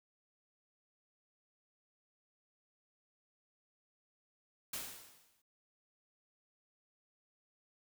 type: noise with exponential decay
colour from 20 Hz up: white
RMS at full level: -39 dBFS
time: 4.73-5.42 s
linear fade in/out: 5 ms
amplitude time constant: 150 ms
effects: none